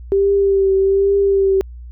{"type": "tone with vibrato", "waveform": "sine", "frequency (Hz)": 392, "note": "G4", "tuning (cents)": 0, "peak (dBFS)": -11, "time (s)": [0.12, 1.61], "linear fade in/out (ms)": 0, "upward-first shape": "triangle", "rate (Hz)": 1.2, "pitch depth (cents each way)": 33, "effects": ["added 60 Hz sine -31 dBFS peak until 1.91 s"]}